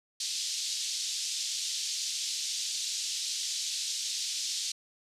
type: band-pass noise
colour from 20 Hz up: pink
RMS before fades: -34 dBFS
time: 0.2-4.72 s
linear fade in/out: 5 ms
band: 3700 to 7400 Hz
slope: 24 dB/octave
effects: resampled to 32000 Hz